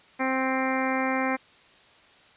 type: harmonic tone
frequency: 262.4 Hz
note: C4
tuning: 5 cents sharp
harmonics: 1 / 2 / 3 / 4 / 5 / 6 / 7 / 8 / 9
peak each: -28 / -31 / -31 / -33 / -36 / -36 / -35 / -33 / -37 dBFS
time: 0.19-1.37 s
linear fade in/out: 20 ms
effects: white hiss -55 dBFS RMS until 2.36 s + resampled to 8000 Hz